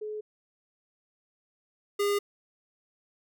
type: tone pair in turn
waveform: sine / square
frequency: 426 / 406.8 Hz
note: G#4 / G#4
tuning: +44 / -36 cents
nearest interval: minor second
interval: 80 cents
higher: first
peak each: -33 / -25 dBFS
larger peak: second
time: 0.01-0.21 / 1.99-2.19 s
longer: neither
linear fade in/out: 10 ms
effects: none